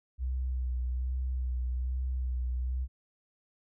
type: tone with vibrato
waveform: sine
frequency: 63 Hz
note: B1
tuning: 35 cents sharp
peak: -29 dBFS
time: 0.18-2.88 s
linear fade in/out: 50 ms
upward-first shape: sine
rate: 1.2 Hz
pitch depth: 30 cents each way
effects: none